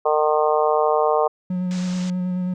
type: harmonic tone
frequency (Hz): 152.5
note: D#3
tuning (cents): -34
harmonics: 3 / 4 / 5 / 6 / 7 / 8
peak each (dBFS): -20 / -21 / -22 / -27 / -24 / -29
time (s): 0.05-1.28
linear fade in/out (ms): 10
type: tone with vibrato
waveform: triangle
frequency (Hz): 181.6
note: F#3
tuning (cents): -32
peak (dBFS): -19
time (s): 1.5-2.54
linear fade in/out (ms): 5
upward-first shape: square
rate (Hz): 9.3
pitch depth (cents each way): 13
type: low-pass noise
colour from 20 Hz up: white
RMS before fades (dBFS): -39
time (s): 1.71-2.1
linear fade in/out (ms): 0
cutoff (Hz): 7200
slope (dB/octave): 48
effects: none